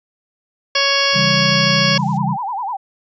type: harmonic tone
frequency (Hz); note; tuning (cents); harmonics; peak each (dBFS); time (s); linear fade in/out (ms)
556; C#5; +5; 1 / 2 / 3 / 4 / 5 / 6 / 8 / 9 / 10; -22 / -22 / -22 / -22 / -22 / -22 / -22 / -22 / -22; 0.75-1.98; 5
type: noise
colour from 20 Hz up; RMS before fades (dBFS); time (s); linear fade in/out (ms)
violet; -35; 0.97-2.18; 10
type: chord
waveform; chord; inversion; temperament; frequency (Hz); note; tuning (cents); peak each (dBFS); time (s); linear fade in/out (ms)
sine; C# diminished; none; just; 138.59 / 166.31 / 199.57; C#3 / E3 / G3; 0 / +16 / +31; -21; 1.13-2.37; 50
type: tone with vibrato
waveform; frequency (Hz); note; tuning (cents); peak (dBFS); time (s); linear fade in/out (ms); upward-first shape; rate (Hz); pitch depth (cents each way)
sine; 880; A5; 0; -20; 1.98-2.77; 10; sine; 10; 230
effects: resampled to 16000 Hz